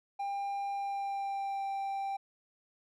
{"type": "tone with pitch glide", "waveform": "triangle", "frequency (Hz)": [798, 786.1], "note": ["G5", "G5"], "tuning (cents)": [31, 5], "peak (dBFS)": -31, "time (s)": [0.19, 2.17], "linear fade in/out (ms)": 10, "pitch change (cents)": -26, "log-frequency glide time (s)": [0.73, 1.63], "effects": []}